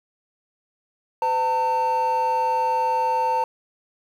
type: tone pair together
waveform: triangle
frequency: 508.9 / 900 Hz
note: C5 / A5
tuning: -48 / +39 cents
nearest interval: minor seventh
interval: 987 cents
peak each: -24 / -17 dBFS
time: 1.22-3.44 s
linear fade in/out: 2 ms
effects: tanh soft clip ceiling -12 dBFS + 9-bit